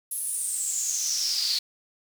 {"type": "noise with high-pass filter sweep", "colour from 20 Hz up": "brown", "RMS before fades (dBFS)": -28, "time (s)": [0.11, 1.59], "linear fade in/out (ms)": 5, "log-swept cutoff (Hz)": [11000, 4300], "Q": 8.6, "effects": []}